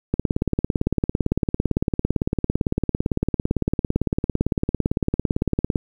click train, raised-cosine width 3 ms, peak -6 dBFS, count 101, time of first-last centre 0.14-5.758 s, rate 17.8 Hz, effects 8-bit

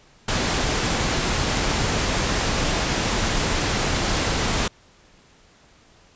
pink noise, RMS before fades -22 dBFS, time 0.28-4.68 s, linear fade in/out 5 ms, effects pink hiss -54 dBFS RMS until 6.15 s + resampled to 16000 Hz

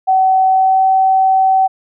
sine tone with pitch glide, 758 to 763.3 Hz, F#5 to G5, +42 to -46 cents, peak -8 dBFS, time 0.07-1.68 s, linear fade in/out 20 ms, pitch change +12 cents, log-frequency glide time 0.47-0.85 s, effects none

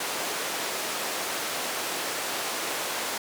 pink band-pass noise, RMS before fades -31 dBFS, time 0-3.18 s, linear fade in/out 5 ms, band 430 to 14000 Hz, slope 12 dB/octave, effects none

